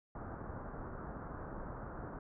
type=low-pass noise; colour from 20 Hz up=pink; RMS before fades=-45 dBFS; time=0.15-2.19 s; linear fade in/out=2 ms; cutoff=1500 Hz; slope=48 dB/octave; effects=none